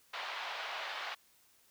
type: band-pass noise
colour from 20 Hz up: pink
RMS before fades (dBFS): -41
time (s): 0.13-1.15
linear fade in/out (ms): 10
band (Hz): 710 to 4000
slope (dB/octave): 24
effects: white hiss -67 dBFS RMS until 1.7 s